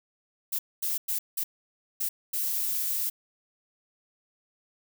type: noise bursts at uneven times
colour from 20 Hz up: violet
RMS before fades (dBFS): -29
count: 6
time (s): 0.52-0.59 / 0.82-0.98 / 1.08-1.19 / 1.37-1.44 / 2-2.09 / 2.33-3.1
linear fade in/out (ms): 10
effects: none